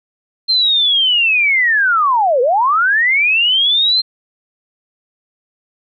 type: linear two-way sweep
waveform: sine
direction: down then up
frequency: 4186 to 466.2 to 4186 Hz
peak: -10 dBFS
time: 0.48-4.02 s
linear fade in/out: 20 ms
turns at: 2.41 s
effects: none

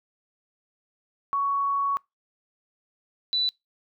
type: tone pair in turn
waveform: sine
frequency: 1117 / 3973 Hz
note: C#6 / B7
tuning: +13 / +10 cents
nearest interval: octave + minor seventh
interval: 2197 cents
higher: second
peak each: -22 dBFS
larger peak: neither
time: 1.33-1.97 / 3.33-3.49 s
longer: first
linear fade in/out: 0 ms
effects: noise-tail reverb RT60 0.2 s tail -25 dB re dry

